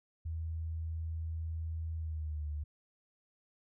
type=tone with pitch glide; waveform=sine; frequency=81 to 74.71 Hz; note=E2 to D2; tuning=-30 to +30 cents; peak=-35 dBFS; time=0.25-2.64 s; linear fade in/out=10 ms; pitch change=-140 cents; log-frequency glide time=1.96-2.47 s; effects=none